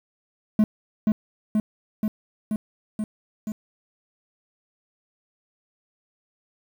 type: tone with echo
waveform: triangle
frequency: 214.4 Hz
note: A3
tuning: 45 cents flat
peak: -12 dBFS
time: 0.59-0.64 s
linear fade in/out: 2 ms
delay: 480 ms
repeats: 6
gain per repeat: -2 dB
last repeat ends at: 3.52 s
effects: 8-bit